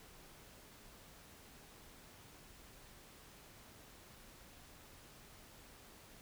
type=silence; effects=pink hiss -59 dBFS RMS until 6.21 s